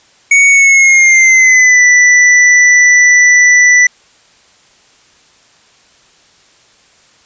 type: tone with pitch glide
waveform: square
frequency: 2231 to 1976.1 Hz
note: C#7 to B6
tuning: +11 to 0 cents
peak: -4 dBFS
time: 0.31-3.87 s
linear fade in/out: 5 ms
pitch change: -211 cents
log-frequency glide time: 0.49-1.84 s
effects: white hiss -47 dBFS RMS until 7.25 s + resampled to 16000 Hz